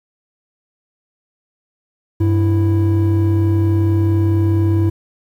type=tone pair together; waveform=triangle; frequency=97.99 / 329.6 Hz; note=G2 / E4; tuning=0 / 0 cents; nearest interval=octave + major sixth; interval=2100 cents; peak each=-10 / -15 dBFS; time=2.2-4.9 s; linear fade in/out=10 ms; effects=tanh soft clip ceiling -5 dBFS + 8-bit